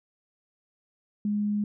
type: tone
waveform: sine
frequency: 207.5 Hz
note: G#3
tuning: 1 cent flat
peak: -24 dBFS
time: 1.25-1.64 s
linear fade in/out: 2 ms
effects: none